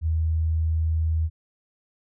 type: tone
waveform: sine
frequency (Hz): 80.2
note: E2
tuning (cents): -47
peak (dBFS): -20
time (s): 0.01-1.3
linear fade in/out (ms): 50
effects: none